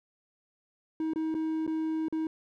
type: tone with dropouts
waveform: triangle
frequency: 317.5 Hz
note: D#4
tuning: 35 cents sharp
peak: -26 dBFS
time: 1-2.27 s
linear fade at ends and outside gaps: 2 ms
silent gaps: 1.135-1.159 / 1.343-1.349 / 1.666-1.676 / 2.084-2.125 s
effects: none